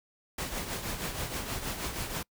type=noise with tremolo; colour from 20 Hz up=pink; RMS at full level=-33 dBFS; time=0.38-2.23 s; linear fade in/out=5 ms; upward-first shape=triangle; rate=6.3 Hz; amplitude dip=60%; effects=noise-tail reverb RT60 0.1 s tail -26 dB re dry